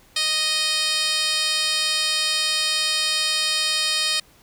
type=tone with band-pass filter; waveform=10% pulse; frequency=622.3 Hz; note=D#5; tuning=in tune; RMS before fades=-22 dBFS; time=0.16-4.2 s; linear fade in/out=5 ms; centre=5500 Hz; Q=2.5; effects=pink hiss -54 dBFS RMS until 4.42 s